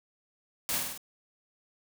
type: noise with echo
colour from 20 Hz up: white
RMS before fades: -31 dBFS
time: 0.69-0.78 s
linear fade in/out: 0 ms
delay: 49 ms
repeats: 4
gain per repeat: -3 dB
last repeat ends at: 0.976 s
effects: none